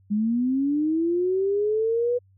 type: linear sweep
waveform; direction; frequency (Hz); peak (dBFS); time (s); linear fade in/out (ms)
sine; up; 202.9 to 493.9; -20; 0.1-2.19; 20
effects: added 96 Hz sine -55 dBFS peak until 2.37 s